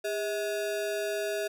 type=ring-modulated tone; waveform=square; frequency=525 Hz; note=C5; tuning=6 cents sharp; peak=-27 dBFS; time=0.04-1.48 s; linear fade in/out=10 ms; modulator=118 Hz; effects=none